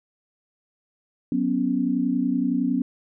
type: chord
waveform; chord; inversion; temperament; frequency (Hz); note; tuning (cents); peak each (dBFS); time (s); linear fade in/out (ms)
sine; F# suspended fourth; none; just; 185 / 246.7 / 277.5; F#3 / B3 / C#4; 0 / -2 / +2; -28 / -23 / -24; 1.32-2.82; 2
effects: none